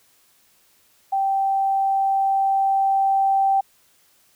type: tone with level ramp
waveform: sine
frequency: 780 Hz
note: G5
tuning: 9 cents flat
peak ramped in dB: -18 to -15 dBFS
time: 1.12-3.61 s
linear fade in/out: 10 ms
effects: white hiss -59 dBFS RMS until 4.35 s